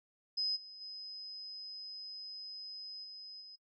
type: tone with level steps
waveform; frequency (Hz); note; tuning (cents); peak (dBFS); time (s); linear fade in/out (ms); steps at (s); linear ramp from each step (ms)
sine; 5050; D#8; +25; -32 / -49 / -44 / -47 / -50; 0.37-3.56; 10; 0.55 / 0.8 / 3.03 / 3.4; 20
effects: noise-tail reverb RT60 0.1 s tail -21 dB re dry